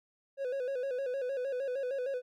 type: tone with vibrato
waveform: triangle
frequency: 523.3 Hz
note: C5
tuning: in tune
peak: -30 dBFS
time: 0.37-2.22 s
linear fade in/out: 50 ms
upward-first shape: square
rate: 6.5 Hz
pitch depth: 84 cents each way
effects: none